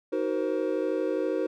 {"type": "chord", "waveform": "triangle", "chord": "C half-diminished seventh", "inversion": "first", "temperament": "just", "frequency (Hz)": [314, 376.7, 470.9, 523.3], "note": ["Eb4", "Gb4", "Bb4", "C5"], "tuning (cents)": [16, 31, 18, 0], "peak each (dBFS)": -29, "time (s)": [0.12, 1.47], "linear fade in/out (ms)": 10, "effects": []}